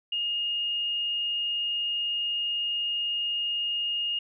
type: tone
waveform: sine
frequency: 2846 Hz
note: F7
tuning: 32 cents sharp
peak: -26 dBFS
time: 0.12-4.19 s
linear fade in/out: 5 ms
effects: none